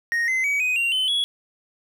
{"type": "tone with pitch steps", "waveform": "triangle", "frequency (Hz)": [1864.7, 2057, 2269, 2503, 2762, 3047, 3361], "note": ["A#6", "C7", "C#7", "D#7", "F7", "G7", "G#7"], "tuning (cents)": [0, -30, 40, 10, -20, -50, 20], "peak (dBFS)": -18, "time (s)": [0.12, 1.24], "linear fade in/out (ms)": 0, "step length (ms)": 160, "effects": []}